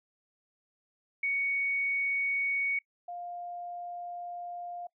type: tone pair in turn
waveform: sine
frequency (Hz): 2231 / 702.7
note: C#7 / F5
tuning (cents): +11 / +10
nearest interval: octave + minor sixth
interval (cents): 2001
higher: first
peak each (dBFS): -27 / -37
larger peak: first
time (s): 1.23-2.79 / 3.08-4.87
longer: second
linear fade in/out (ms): 5
effects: noise-tail reverb RT60 0.1 s tail -23 dB re dry